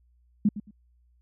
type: tone with echo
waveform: sine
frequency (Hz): 207.7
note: G#3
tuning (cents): 0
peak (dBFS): -17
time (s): 0.45-0.49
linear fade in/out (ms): 5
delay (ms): 110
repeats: 2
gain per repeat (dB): -14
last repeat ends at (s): 0.71
effects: added 60 Hz sine -60 dBFS peak until 1.21 s